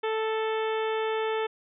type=harmonic tone; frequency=440 Hz; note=A4; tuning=in tune; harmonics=1 / 2 / 3 / 4 / 5 / 6 / 7 / 8; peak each=-27 / -33 / -37 / -39 / -41 / -43 / -44 / -45 dBFS; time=0.03-1.47 s; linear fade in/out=10 ms; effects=none